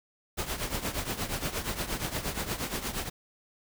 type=noise with tremolo; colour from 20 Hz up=pink; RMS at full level=-30 dBFS; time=0.37-3.1 s; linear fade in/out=20 ms; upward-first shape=triangle; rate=8.5 Hz; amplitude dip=80%; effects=none